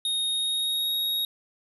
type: tone with pitch glide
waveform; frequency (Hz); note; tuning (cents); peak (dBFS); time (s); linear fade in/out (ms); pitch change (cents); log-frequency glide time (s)
square; 3723 to 3768; A#7 to A#7; -3 to +18; -25; 0.05-1.25; 2; +21; 0.28-0.95
effects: none